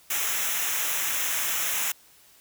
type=noise with comb filter; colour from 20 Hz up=white; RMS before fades=-27 dBFS; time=0.1-1.92 s; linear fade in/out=5 ms; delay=0.22 ms; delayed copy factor=-0.75; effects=white hiss -56 dBFS RMS until 2.4 s